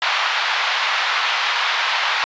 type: band-pass noise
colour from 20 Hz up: pink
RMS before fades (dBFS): -20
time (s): 0.02-2.24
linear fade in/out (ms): 0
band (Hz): 890 to 4100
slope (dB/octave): 24
effects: resampled to 16000 Hz